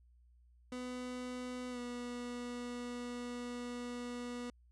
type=tone with pitch glide; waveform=30% pulse; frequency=250 to 243.3 Hz; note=B3 to B3; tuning=+21 to -26 cents; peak=-38 dBFS; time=0.72-4.5 s; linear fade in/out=2 ms; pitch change=-47 cents; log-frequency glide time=1.7-1.79 s; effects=added 60 Hz sine -62 dBFS peak until 4.71 s + resampled to 22050 Hz